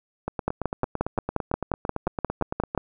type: two click trains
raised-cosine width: 1 ms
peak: -9 / -13 dBFS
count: 14 / 23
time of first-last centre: 0.48-2.777 / 0.28-2.749 s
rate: 5.66 / 8.91 Hz
effects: none